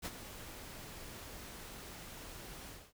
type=noise with ADSR envelope; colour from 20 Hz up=pink; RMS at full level=-39 dBFS; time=0.02-2.93 s; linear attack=37 ms; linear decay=41 ms; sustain=-10 dB; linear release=240 ms; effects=none